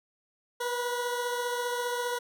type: beating tone pair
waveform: 20% pulse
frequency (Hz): 484.3 / 499.3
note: B4 / B4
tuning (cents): -34 / +19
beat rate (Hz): 15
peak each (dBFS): -25 / -33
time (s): 0.6-2.19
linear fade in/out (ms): 10
effects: none